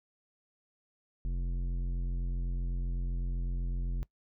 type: tone with tanh clipping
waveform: sine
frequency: 43.95 Hz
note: F1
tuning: 12 cents sharp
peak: -32 dBFS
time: 1.25-4.03 s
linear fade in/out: 0 ms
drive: 12 dB
effects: noise-tail reverb RT60 0.1 s tail -21 dB re dry